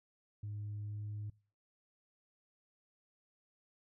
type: tone with pitch glide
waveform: sine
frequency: 104.1 to 104.7 Hz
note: G#2 to G#2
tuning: +5 to +15 cents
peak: -38 dBFS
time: 0.43-1.3 s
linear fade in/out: 5 ms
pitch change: +10 cents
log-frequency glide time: 0.84-0.99 s
effects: noise-tail reverb RT60 0.4 s tail -24 dB re dry + tanh soft clip ceiling -37 dBFS